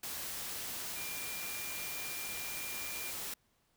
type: tone in noise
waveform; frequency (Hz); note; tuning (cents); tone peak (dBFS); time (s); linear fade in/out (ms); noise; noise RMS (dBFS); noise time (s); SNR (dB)
sine; 2391; D7; +30; -45; 0.96-3.11; 5; white; -41; 0.03-3.34; -7
effects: pink hiss -74 dBFS RMS until 3.76 s